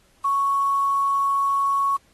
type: tone with quantisation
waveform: sine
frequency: 1108.7 Hz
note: C#6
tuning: in tune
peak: -18 dBFS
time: 0.24-1.97 s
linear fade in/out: 10 ms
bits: 7
effects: pink hiss -60 dBFS RMS until 2.13 s + AAC 32 kbps